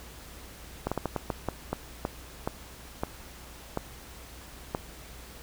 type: slowing click train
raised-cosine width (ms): 1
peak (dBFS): -14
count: 13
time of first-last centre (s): 0.87-4.749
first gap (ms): 46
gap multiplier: 1.32
effects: added 60 Hz sine -49 dBFS peak until 5.42 s + pink hiss -48 dBFS RMS until 5.42 s